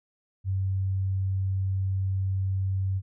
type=tone; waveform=sine; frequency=95.7 Hz; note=G2; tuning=41 cents flat; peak=-24 dBFS; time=0.44-3.02 s; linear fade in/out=50 ms; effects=none